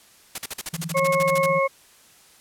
white noise bursts, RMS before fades -29 dBFS, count 15, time 0.35-1.461 s, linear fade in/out 5 ms, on 33 ms, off 44 ms
sine tone with tremolo, 164.8 Hz, E3, in tune, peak -25 dBFS, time 0.73-1.6 s, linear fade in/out 10 ms, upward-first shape sine, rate 17 Hz, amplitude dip 90%
harmonic tone, 544 Hz, C#5, 33 cents flat, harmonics 1 / 2 / 4, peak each -20 / -23 / -26 dBFS, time 0.94-1.68 s, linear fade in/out 20 ms
effects white hiss -53 dBFS RMS until 2.4 s + low-pass 12000 Hz 12 dB/octave

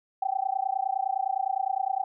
sine tone with amplitude modulation, 771 Hz, G5, 29 cents flat, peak -21 dBFS, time 0.22-2.04 s, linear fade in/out 5 ms, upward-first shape sine, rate 29.8 Hz, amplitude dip 100%, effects none

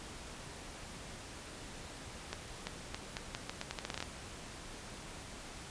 accelerating click train, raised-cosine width 0.2 ms, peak -20 dBFS, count 15, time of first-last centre 2.33-4.026 s, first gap 340 ms, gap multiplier 0.81, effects pink hiss -48 dBFS RMS until 5.7 s + resampled to 22050 Hz

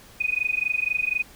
sine tone with amplitude modulation, 2489 Hz, D#7, in tune, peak -18 dBFS, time 0.2-1.23 s, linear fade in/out 10 ms, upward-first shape sine, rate 24.1 Hz, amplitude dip 95%, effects pink hiss -49 dBFS RMS until 1.35 s

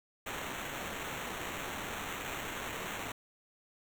white noise with sample-and-hold, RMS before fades -40 dBFS, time 0.26-3.12 s, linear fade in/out 5 ms, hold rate 4900 Hz, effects none

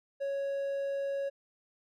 triangle tone, 554.4 Hz, C#5, in tune, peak -29 dBFS, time 0.2-1.3 s, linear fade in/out 20 ms, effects none

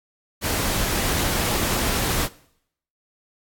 pink noise, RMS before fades -23 dBFS, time 0.41-2.29 s, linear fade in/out 50 ms, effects noise-tail reverb RT60 0.7 s tail -20 dB re dry + AAC 64 kbps

